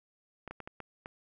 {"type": "clicks", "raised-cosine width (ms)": 0.5, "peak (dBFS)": -27, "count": 6, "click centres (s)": [0.477, 0.51, 0.603, 0.675, 0.803, 1.059], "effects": []}